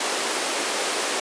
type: high-pass noise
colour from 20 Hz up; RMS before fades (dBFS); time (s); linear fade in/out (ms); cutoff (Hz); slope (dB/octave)
pink; -25; 0-1.2; 5; 330; 24
effects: resampled to 22050 Hz